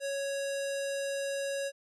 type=tone with low-pass filter; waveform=square; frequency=554.4 Hz; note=C#5; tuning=in tune; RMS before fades=-34 dBFS; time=0-1.72 s; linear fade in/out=50 ms; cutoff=8700 Hz; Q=1.8; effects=none